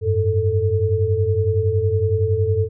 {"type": "tone cluster", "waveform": "sine", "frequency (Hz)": [93, 103.8, 441.8], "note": ["F#2", "G#2", "A4"], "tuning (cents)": [9, 0, 7], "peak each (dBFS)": -20, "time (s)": [0.01, 2.69], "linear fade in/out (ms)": 50, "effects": []}